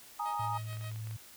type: chord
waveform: sine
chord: Ab suspended second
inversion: none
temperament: equal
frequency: 830.6 / 932.3 / 1244.5 Hz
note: Ab5 / Bb5 / Eb6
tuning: 0 / 0 / 0 cents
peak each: -36 / -37 / -37 dBFS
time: 0.19-0.58 s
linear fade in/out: 10 ms
type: tone with tremolo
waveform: 10% pulse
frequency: 631 Hz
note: D#5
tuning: 24 cents sharp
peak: -37 dBFS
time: 0.25-0.91 s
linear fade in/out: 10 ms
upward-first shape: sine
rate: 6.9 Hz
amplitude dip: 85%
type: tone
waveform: sine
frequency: 110 Hz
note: A2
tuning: in tune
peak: -37 dBFS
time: 0.39-1.17 s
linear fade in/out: 10 ms
type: clicks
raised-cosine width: 0.3 ms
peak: -36 dBFS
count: 8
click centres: 0.73 / 0.77 / 0.811 / 0.843 / 0.916 / 0.96 / 1.072 / 1.111 s
effects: white hiss -54 dBFS RMS until 1.36 s